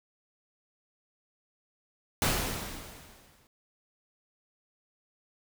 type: noise with exponential decay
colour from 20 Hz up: pink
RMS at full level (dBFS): -25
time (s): 2.22-3.47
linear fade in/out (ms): 1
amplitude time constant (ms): 270
effects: none